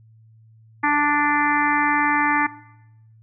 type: harmonic tone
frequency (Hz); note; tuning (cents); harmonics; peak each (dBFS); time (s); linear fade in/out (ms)
293.7; D4; 0; 1 / 3 / 4 / 5 / 6 / 7 / 8; -24 / -21 / -24 / -29 / -23 / -25 / -33; 0.83-2.47; 10
effects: noise-tail reverb RT60 0.8 s tail -17 dB re dry + added 111 Hz sine -48 dBFS peak until 3.22 s